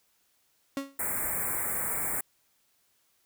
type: tone with exponential decay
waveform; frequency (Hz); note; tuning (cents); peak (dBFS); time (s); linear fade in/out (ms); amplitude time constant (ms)
35% pulse; 275.5; C#4; -11; -25; 0.77-0.98; 1; 45
type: band-stop noise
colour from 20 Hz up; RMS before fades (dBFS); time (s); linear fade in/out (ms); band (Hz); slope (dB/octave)
white; -31; 0.99-2.21; 5; 2300 to 7500; 96
effects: white hiss -70 dBFS RMS until 3.25 s